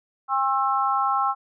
sine tone cluster, 805 / 1075 / 1325 Hz, G5 / C6 / E6, +46 / +47 / +9 cents, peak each -24 dBFS, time 0.28-1.35 s, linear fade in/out 50 ms, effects none

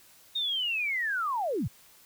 sine linear sweep, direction down, 3729 to 73.1 Hz, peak -27 dBFS, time 0.35-1.68 s, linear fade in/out 10 ms, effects white hiss -57 dBFS RMS until 2.05 s

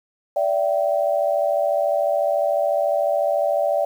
sine tone cluster, 582 / 662 / 776 Hz, D5 / E5 / G5, -16 / +7 / -18 cents, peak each -20 / -22 / -25 dBFS, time 0.36-3.85 s, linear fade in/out 5 ms, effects 8-bit

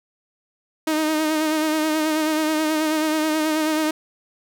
sawtooth tone with vibrato, 311.1 Hz, D#4, in tune, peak -15 dBFS, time 0.87-3.91 s, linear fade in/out 5 ms, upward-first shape sine, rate 9.3 Hz, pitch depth 34 cents each way, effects none

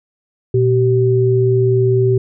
sine tone pair together, 120 / 384.3 Hz, B2 / G4, -49 / -34 cents, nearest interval octave + minor sixth, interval 2015 cents, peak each -13 dBFS, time 0.54-2.18 s, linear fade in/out 5 ms, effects none

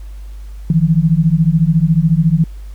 sine beating tone pair, 155.56 / 169.56 Hz, D#3 / E3, 0 / +49 cents, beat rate 14 Hz, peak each -12 dBFS, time 0.7-2.44 s, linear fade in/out 2 ms, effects added 50 Hz sine -27 dBFS peak until 2.74 s + pink hiss -50 dBFS RMS until 2.74 s

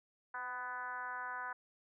sine tone with frequency modulation, 1245 Hz, D#6, 1 cent sharp, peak -39 dBFS, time 0.34-1.53 s, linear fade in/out 5 ms, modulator 246 Hz, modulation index 1.8, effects none

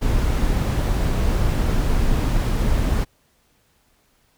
brown noise, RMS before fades -19 dBFS, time 0.01-3.05 s, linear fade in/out 20 ms, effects pink hiss -62 dBFS RMS until 4.37 s

